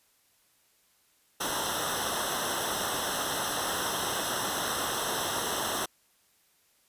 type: noise with comb filter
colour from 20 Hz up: pink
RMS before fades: -31 dBFS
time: 1.4-5.86 s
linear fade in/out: 10 ms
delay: 0.43 ms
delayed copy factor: -1
effects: white hiss -67 dBFS RMS until 6.88 s + resampled to 32000 Hz